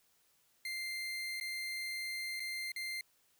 30% pulse tone with dropouts, 2093 Hz, C7, in tune, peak -35 dBFS, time 0.65-3.01 s, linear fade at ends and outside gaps 2 ms, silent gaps 1.4-1.41 / 2.397-2.402 / 2.719-2.761 s, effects white hiss -72 dBFS RMS until 3.39 s

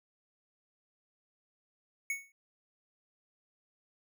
square tone with exponential decay, 2217 Hz, C#7, in tune, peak -30 dBFS, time 2.1-2.32 s, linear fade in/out 2 ms, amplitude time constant 47 ms, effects none

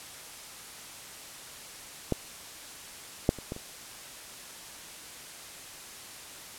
clicks, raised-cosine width 2 ms, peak -12 / -7 / -28 / -20 / -28 dBFS, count 5, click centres 2.123 / 3.291 / 3.387 / 3.521 / 3.564 s, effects white hiss -45 dBFS RMS until 6.58 s + low-pass 11000 Hz 12 dB/octave

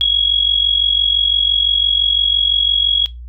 sine tone with amplitude modulation, 3322 Hz, G#7, in tune, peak -8 dBFS, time 0.01-3.06 s, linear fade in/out 0 ms, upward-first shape sine, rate 45.9 Hz, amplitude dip 75%, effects noise-tail reverb RT60 0.2 s tail -19 dB re dry + added 60 Hz sine -29 dBFS peak until 3.28 s

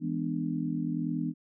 sine chord, E dominant seventh, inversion none, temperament just, 164.81 / 206 / 247.2 / 296.7 Hz, E3 / G#3 / B3 / D4, 0 / -14 / +2 / +18 cents, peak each -33 / -38 / -33 / -34 dBFS, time 0-1.34 s, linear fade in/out 50 ms, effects none

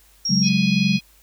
sine tone, 5588 Hz, F8, in tune, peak -20 dBFS, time 0.25-0.49 s, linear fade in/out 5 ms
sine chord, C# suspended fourth, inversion none, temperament equal, 138.59 / 185 / 207.7 Hz, C#3 / F#3 / G#3, 0 / 0 / 0 cents, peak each -24 / -19 / -20 dBFS, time 0.29-0.99 s, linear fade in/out 20 ms
harmonic tone, 830.6 Hz, G#5, in tune, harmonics 3 / 4 / 5 / 6 / 7, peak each -25 / -31 / -31 / -33 / -40 dBFS, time 0.42-1.01 s, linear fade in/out 50 ms
effects added 50 Hz sine -55 dBFS peak until 1.22 s + white hiss -55 dBFS RMS until 1.22 s

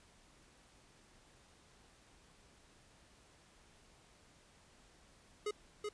square tone with echo, 418.6 Hz, G#4, 14 cents sharp, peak -36 dBFS, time 5.46-5.51 s, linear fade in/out 5 ms, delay 380 ms, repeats 1, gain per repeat -3 dB, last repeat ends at 5.89 s, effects pink hiss -65 dBFS RMS until 5.93 s + resampled to 22050 Hz

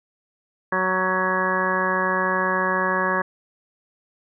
harmonic tone with a mistuned harmonic, 186.1 Hz, F#3, 10 cents sharp, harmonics 1 / 2 / 3 / 4 / 5 / 6 / 7 / 8 / 9 / 10, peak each -30 / -29 / -28 / -35 / -28 / -25 / -35 / -35 / -24 / -35 dBFS, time 0.72-3.22 s, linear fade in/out 5 ms, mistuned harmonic 10, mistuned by +60 cents, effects none

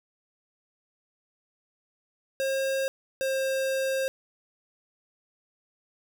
square tone pair in turn, 537 / 532.7 Hz, C5 / C5, +45 / +31 cents, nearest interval unison, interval 14 cents, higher first, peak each -26 dBFS, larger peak neither, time 2.4-2.88 / 3.21-4.08 s, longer second, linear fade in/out 0 ms, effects none

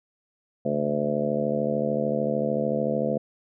harmonic tone with a mistuned harmonic, 73.42 Hz, D2, in tune, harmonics 2 / 3 / 4 / 5 / 6 / 7 / 8 / 9, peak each -34 / -28 / -35 / -35 / -33 / -27 / -34 / -31 dBFS, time 0.65-3.18 s, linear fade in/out 5 ms, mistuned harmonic 2, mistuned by -71 cents, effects none

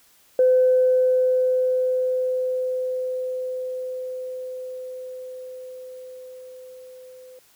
sine tone with level ramp, 510 Hz, C5, 44 cents flat, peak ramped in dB -12 to -42 dBFS, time 0.39-7.39 s, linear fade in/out 2 ms, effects tanh soft clip ceiling -8 dBFS + white hiss -57 dBFS RMS until 7.55 s

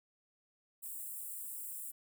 white high-pass noise, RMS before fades -44 dBFS, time 0.82-1.92 s, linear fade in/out 20 ms, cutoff 7600 Hz, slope 96 dB/octave, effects none

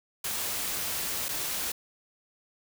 white noise with dropouts, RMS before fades -32 dBFS, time 0.24-1.72 s, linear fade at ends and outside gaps 5 ms, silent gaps 1.285-1.289 s, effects none

